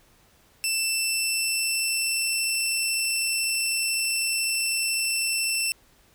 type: tone with pitch glide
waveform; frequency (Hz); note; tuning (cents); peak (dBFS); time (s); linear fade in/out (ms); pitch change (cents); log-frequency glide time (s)
15% pulse; 2665 to 2682; E7 to E7; +18 to +29; -16; 0.64-5.72; 0; +11; 0.81-2.29
effects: pink hiss -59 dBFS RMS until 6.14 s